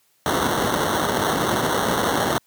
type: noise with sample-and-hold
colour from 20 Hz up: white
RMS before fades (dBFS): -21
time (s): 0.26-2.38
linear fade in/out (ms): 0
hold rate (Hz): 2450
effects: white hiss -63 dBFS RMS until 2.46 s + high-pass 100 Hz 12 dB/octave